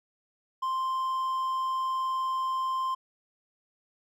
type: tone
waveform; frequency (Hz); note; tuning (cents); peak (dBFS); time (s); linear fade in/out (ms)
triangle; 1046.5; C6; 0; -25; 0.62-2.95; 10
effects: none